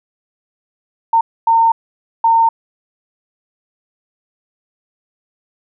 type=tone bursts at uneven times; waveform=sine; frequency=912 Hz; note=A#5; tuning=38 cents flat; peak=-8 dBFS; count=3; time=1.13-1.21 / 1.47-1.72 / 2.24-2.49 s; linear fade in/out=5 ms; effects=none